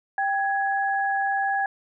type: tone pair together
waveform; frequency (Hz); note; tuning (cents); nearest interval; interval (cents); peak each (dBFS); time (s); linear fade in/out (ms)
sine; 788 / 1669.7; G5 / G#6; +9 / +9; octave + minor second; 1300; -23 / -26; 0.18-1.66; 2
effects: none